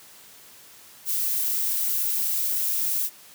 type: noise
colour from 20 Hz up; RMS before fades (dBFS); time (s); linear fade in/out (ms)
violet; -25; 1.05-3.1; 50
effects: white hiss -49 dBFS RMS until 3.34 s + high-pass 60 Hz 12 dB/octave